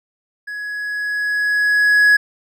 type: tone with level ramp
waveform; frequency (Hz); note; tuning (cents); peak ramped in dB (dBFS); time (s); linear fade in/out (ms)
triangle; 1677; G#6; +16; -24 to -6; 0.47-2.17; 10
effects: none